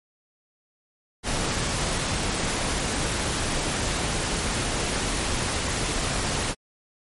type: noise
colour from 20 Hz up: pink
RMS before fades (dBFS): -26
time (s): 1.23-6.55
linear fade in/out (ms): 50
effects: MP3 48 kbps